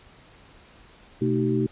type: tone cluster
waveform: sine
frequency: 126.6 / 222.1 / 309.2 / 382.9 Hz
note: B2 / A3 / D#4 / G4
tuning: +43 / +16 / -11 / -41 cents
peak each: -26 dBFS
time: 1.21-1.67 s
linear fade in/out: 10 ms
effects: pink hiss -52 dBFS RMS until 1.71 s + resampled to 8000 Hz